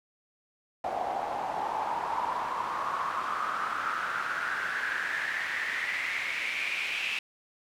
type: noise with band-pass filter sweep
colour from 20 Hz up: pink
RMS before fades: -32 dBFS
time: 0.84-7.19 s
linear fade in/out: 2 ms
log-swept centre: 720 to 2600 Hz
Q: 6.3
effects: none